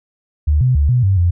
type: tone with pitch steps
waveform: sine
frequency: 74.7 / 127.3 / 72.3 / 124.1 / 96.8 / 87.2 Hz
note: D2 / C3 / D2 / B2 / G2 / F2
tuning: +30 / -47 / -27 / +9 / -21 / -2 cents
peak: -10 dBFS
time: 0.47-1.31 s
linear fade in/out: 10 ms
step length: 140 ms
effects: none